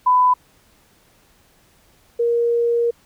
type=tone pair in turn; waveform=sine; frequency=1000 / 470.6 Hz; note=B5 / A#4; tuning=+21 / +16 cents; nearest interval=octave + minor second; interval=1305 cents; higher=first; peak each=-11 / -15 dBFS; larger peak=first; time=0.06-0.34 / 2.19-2.91 s; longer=second; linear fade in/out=10 ms; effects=pink hiss -56 dBFS RMS until 3.05 s